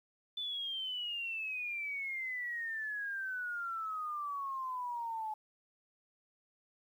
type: exponential sweep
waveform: sine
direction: down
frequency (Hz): 3520 to 854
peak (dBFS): -36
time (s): 0.37-5.34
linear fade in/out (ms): 5
effects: 11-bit